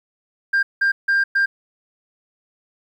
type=tone bursts at uneven times; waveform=sine; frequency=1594 Hz; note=G6; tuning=28 cents sharp; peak=-12 dBFS; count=4; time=0.53-0.63 / 0.81-0.92 / 1.08-1.24 / 1.35-1.46 s; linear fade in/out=10 ms; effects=tanh soft clip ceiling -13 dBFS + 9-bit